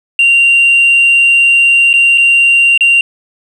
sine tone with dropouts, 2768 Hz, F7, 16 cents flat, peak -3 dBFS, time 0.19-3.01 s, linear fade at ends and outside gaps 2 ms, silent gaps 1.931-1.938 / 2.176-2.18 / 2.777-2.808 s, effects tanh soft clip ceiling -2 dBFS + 7-bit

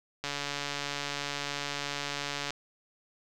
click train, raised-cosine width 0.2 ms, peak -16 dBFS, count 325, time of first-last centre 0.24-2.506 s, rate 143 Hz, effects none

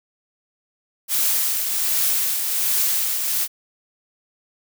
blue noise with tremolo, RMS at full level -19 dBFS, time 1.08-3.48 s, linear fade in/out 50 ms, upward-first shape triangle, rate 1.3 Hz, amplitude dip 45%, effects none

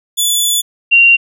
15% pulse / sine tone pair in turn, 3457 / 2761 Hz, A7 / F7, -31 / -20 cents, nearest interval major third, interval 389 cents, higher first, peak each -4 dBFS, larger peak neither, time 0.17-0.62 / 0.91-1.17 s, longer first, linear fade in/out 20 ms, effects none

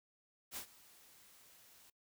white noise with ADSR envelope, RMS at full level -43 dBFS, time 0.51-1.9 s, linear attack 57 ms, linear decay 89 ms, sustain -20 dB, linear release 4 ms, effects noise-tail reverb RT60 0.1 s tail -22 dB re dry

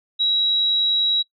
sine tone, 3870 Hz, B7, 36 cents flat, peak -16 dBFS, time 0.19-1.23 s, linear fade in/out 20 ms, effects noise-tail reverb RT60 0.1 s tail -20 dB re dry

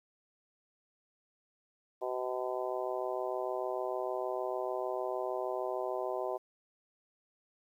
harmonic tone, 126.6 Hz, B2, 43 cents sharp, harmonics 3 / 4 / 5 / 6 / 7 / 8, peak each -38 / -40 / -37 / -42 / -44 / -44 dBFS, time 2.01-6.38 s, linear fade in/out 20 ms, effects 11-bit

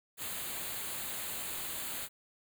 white band-stop noise, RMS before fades -39 dBFS, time 0.17-2.09 s, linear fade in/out 50 ms, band 4600 to 6600 Hz, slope 96 dB/octave, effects none

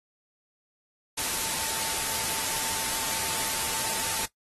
sine tone in noise, 892 Hz, A5, 23 cents sharp, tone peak -40 dBFS, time 1.17-4.26 s, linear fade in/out 10 ms, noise white, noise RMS -29 dBFS, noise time 1.17-4.26 s, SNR -14 dB, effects noise-tail reverb RT60 0.1 s tail -18 dB re dry + AAC 32 kbps

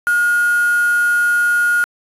sine tone with quantisation, 1431 Hz, F6, 42 cents sharp, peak -12 dBFS, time 0.07-1.84 s, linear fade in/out 0 ms, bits 4, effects resampled to 32000 Hz

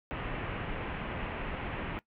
pink low-pass noise, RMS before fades -37 dBFS, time 0.11-1.99 s, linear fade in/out 0 ms, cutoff 2900 Hz, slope 48 dB/octave, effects noise-tail reverb RT60 0.1 s tail -19 dB re dry

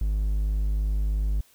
triangle tone, 51.5 Hz, G#1, 14 cents flat, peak -20 dBFS, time 0.01-1.41 s, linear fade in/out 5 ms, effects white hiss -59 dBFS RMS until 1.54 s

